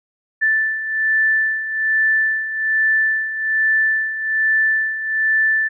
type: beating tone pair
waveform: sine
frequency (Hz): 1760 / 1761.2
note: A6 / A6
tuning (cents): 0 / +1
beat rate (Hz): 1.2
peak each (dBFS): -22 / -16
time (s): 0.41-5.69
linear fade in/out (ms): 20
effects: none